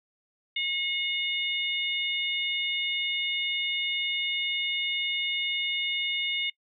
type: harmonic tone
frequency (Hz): 722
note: F#5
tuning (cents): -43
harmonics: 3 / 4 / 5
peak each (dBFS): -30 / -31 / -32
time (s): 0.56-6.5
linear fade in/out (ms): 5
effects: noise-tail reverb RT60 0.1 s tail -23 dB re dry